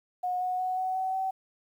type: tone with pitch steps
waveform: sine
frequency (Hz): 726 / 733.2 / 740.4 / 747.7 / 755.1 / 762.5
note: F#5 / F#5 / F#5 / F#5 / F#5 / G5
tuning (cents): -33 / -16 / +1 / +18 / +35 / -48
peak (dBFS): -27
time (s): 0.23-1.31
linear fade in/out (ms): 10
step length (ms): 180
effects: 10-bit